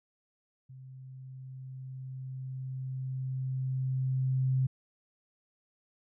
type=tone with level ramp; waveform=sine; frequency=130.81 Hz; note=C3; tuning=in tune; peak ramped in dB=-46 to -24 dBFS; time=0.69-4.67 s; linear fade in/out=10 ms; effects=none